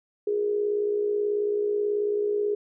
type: tone with amplitude modulation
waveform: sine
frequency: 414.2 Hz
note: G#4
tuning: 5 cents flat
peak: -20 dBFS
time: 0.27-2.55 s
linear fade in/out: 5 ms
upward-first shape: sine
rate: 58.4 Hz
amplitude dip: 55%
effects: none